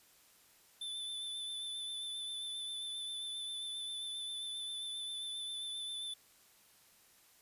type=tone with vibrato; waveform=square; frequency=3520 Hz; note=A7; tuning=in tune; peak=-40 dBFS; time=0.81-6.14 s; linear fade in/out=5 ms; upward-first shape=sine; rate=7.5 Hz; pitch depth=22 cents each way; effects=white hiss -65 dBFS RMS until 7.41 s + resampled to 32000 Hz